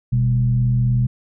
sine tone with frequency modulation, 123.47 Hz, B2, in tune, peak -14 dBFS, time 0.12-1.07 s, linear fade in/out 10 ms, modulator 76.4 Hz, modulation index 0.49, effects none

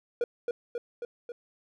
triangle tone with echo, 478.7 Hz, A#4, 46 cents sharp, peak -22 dBFS, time 0.21-0.24 s, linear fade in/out 2 ms, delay 270 ms, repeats 4, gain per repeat -3 dB, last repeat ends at 1.32 s, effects none

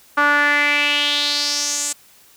sawtooth tone with band-pass filter sweep, 291 Hz, D4, 16 cents flat, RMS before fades -18 dBFS, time 0.17-1.93 s, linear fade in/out 10 ms, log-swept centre 1300 to 7900 Hz, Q 4.1, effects white hiss -50 dBFS RMS until 2.36 s

